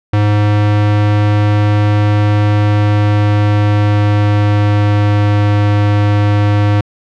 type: tone with pitch glide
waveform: square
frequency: 104.2 to 103.24 Hz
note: G#2 to G#2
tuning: +6 to -10 cents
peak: -9 dBFS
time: 0.13-6.81 s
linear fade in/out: 5 ms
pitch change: -16 cents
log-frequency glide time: 2.53-5.61 s
effects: low-pass 3000 Hz 12 dB/octave